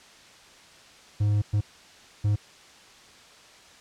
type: tone bursts at uneven times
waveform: triangle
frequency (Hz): 103.83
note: G#2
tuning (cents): 0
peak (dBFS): -18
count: 3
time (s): 1.2-1.42 / 1.53-1.61 / 2.24-2.36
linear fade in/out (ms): 10
effects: white hiss -51 dBFS RMS until 3.8 s + low-pass 6000 Hz 12 dB/octave